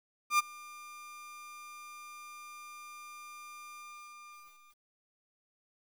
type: tone with ADSR envelope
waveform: 30% pulse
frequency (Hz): 1200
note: D6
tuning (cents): +37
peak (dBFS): -19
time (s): 0.3-4.89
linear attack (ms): 88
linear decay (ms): 21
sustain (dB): -24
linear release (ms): 1100
effects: 10-bit